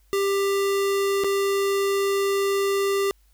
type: tone with dropouts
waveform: square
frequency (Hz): 395.7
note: G4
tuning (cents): +16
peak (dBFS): -21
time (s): 0.13-3.11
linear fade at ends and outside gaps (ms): 0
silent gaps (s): 1.237-1.244
effects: added 50 Hz sine -56 dBFS peak until 3.33 s + white hiss -66 dBFS RMS until 3.33 s